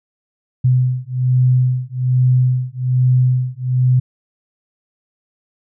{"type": "beating tone pair", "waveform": "sine", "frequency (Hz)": [126.3, 127.5], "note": ["B2", "C3"], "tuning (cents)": [39, -44], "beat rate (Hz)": 1.2, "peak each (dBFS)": [-15, -15], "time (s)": [0.64, 4], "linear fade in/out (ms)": 10, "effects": []}